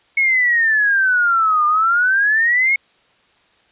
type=exponential two-way sweep; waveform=sine; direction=down then up; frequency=2199 to 1200 to 2199 Hz; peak=-12 dBFS; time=0.17-2.76 s; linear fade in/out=5 ms; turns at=1.66 s; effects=white hiss -56 dBFS RMS until 3.71 s + resampled to 8000 Hz